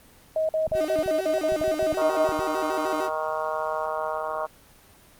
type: tone bursts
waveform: sine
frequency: 632 Hz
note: D#5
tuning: 27 cents sharp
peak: -21 dBFS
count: 11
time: 0.36-2.28 s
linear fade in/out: 2 ms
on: 130 ms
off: 49 ms
type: clicks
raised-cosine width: 5 ms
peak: -25 dBFS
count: 12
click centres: 0.677 / 0.716 / 0.751 / 0.989 / 1.061 / 1.522 / 1.611 / 1.679 / 1.828 / 1.927 / 2.291 / 2.392 s
type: tone with vibrato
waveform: 35% pulse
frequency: 340 Hz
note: F4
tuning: 46 cents flat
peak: -27 dBFS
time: 0.73-3.1 s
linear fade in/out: 50 ms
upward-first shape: square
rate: 6.6 Hz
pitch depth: 190 cents each way
type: harmonic tone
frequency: 156.3 Hz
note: D#3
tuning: 8 cents sharp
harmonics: 3 / 4 / 5 / 6 / 7 / 8 / 9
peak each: -36 / -29 / -34 / -33 / -32 / -37 / -38 dBFS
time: 1.97-4.47 s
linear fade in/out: 20 ms
effects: pink hiss -53 dBFS RMS until 5.19 s + Opus 24 kbps